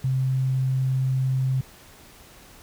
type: tone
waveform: sine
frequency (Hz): 131.2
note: C3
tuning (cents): +5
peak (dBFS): -20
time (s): 0.04-1.61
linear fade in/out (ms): 5
effects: pink hiss -49 dBFS RMS until 2.62 s